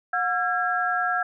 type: tone cluster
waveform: sine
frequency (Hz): 724 / 1355 / 1637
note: F#5 / E6 / G#6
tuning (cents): -38 / +47 / -25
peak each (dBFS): -26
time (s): 0.13-1.23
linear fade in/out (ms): 5
effects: none